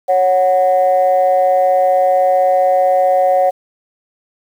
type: tone pair together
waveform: sine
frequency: 553 / 737.4 Hz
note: C#5 / F#5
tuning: -4 / -6 cents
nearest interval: perfect fourth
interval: 498 cents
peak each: -11 dBFS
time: 0.08-3.51 s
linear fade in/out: 20 ms
effects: tanh soft clip ceiling -4 dBFS + 7-bit